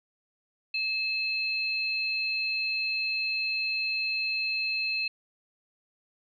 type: tone pair together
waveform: sine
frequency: 2600 / 4165 Hz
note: E7 / C8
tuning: -24 / -9 cents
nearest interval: minor sixth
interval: 815 cents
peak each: -28 / -32 dBFS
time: 0.74-5.08 s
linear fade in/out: 5 ms
effects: none